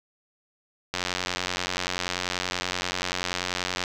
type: click train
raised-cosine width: 0.2 ms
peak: -9 dBFS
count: 263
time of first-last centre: 0.94-3.838 s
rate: 90.4 Hz
effects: none